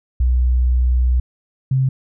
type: tone pair in turn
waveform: sine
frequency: 62.1 / 132 Hz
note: B1 / C3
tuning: +10 / +16 cents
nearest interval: octave + minor second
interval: 1306 cents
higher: second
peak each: -12 / -13 dBFS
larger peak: first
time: 0.2-1.2 / 1.71-1.89 s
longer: first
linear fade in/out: 5 ms
effects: none